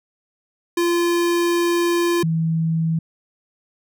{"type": "tone pair in turn", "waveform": ["square", "sine"], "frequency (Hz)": [344.6, 162.63], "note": ["F4", "E3"], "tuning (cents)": [-23, -23], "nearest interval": "octave + minor second", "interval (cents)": 1300, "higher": "first", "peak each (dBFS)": -17, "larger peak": "neither", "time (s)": [[0.77, 2.23], [2.23, 2.99]], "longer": "first", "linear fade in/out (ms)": 5, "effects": []}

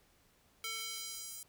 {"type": "tone with high-pass filter sweep", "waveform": "square", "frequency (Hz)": 447.1, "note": "A4", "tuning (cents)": 28, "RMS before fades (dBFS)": -43, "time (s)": [0.64, 1.43], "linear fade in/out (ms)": 2, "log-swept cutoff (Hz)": [2100, 8800], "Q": 0.95, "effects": ["pink hiss -69 dBFS RMS until 1.48 s"]}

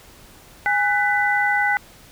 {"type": "tone cluster", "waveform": "sine", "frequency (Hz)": [821, 1498, 1990], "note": ["G#5", "F#6", "B6"], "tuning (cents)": [-20, 21, 13], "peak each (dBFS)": -21, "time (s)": [0.66, 1.77], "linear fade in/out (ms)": 0, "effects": ["pink hiss -47 dBFS RMS until 2.11 s"]}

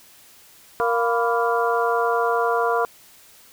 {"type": "harmonic tone with a mistuned harmonic", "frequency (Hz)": 233.1, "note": "A#3", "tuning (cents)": 0, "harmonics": [2, 3, 4, 5, 6], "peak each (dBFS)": [-22, -24, -25, -26, -27], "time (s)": [0.8, 2.85], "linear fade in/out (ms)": 0, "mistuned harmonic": 4, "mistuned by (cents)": 110, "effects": ["white hiss -50 dBFS RMS until 3.52 s"]}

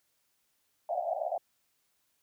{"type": "band-pass noise", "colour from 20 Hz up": "white", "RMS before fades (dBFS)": -33, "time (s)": [0.89, 1.38], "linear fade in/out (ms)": 2, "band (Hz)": [590, 760], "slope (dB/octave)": 96, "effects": ["white hiss -75 dBFS RMS until 2.22 s"]}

